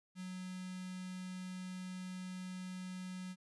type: tone with notch filter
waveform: square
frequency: 184.4 Hz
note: F#3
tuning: 6 cents flat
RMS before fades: -45 dBFS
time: 0.15-3.36 s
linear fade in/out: 50 ms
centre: 630 Hz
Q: 0.51
effects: resampled to 24000 Hz